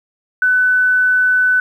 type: tone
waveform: sine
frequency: 1500 Hz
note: F#6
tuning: 23 cents sharp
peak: -10 dBFS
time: 0.42-1.6 s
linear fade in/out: 2 ms
effects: 8-bit